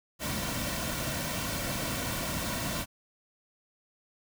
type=noise with comb filter; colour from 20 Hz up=pink; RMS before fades=-33 dBFS; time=0.19-2.86 s; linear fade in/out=50 ms; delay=2.4 ms; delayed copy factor=-0.6; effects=none